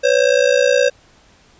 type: ring-modulated tone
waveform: square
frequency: 532 Hz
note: C5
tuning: 29 cents sharp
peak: -9 dBFS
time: 0.03-0.9 s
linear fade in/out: 20 ms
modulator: 29.7 Hz
effects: pink hiss -51 dBFS RMS until 1.59 s + resampled to 16000 Hz